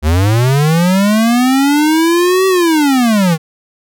square linear two-way sweep, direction up then down, 71.6 to 383.8 to 153.3 Hz, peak -9 dBFS, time 0.02-3.38 s, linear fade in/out 50 ms, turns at 2.47 s, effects none

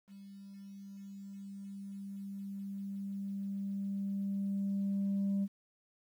sine tone with level ramp, 197.8 Hz, G3, 16 cents sharp, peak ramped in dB -49 to -27 dBFS, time 0.07-5.48 s, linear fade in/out 50 ms, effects tanh soft clip ceiling -28 dBFS + 11-bit

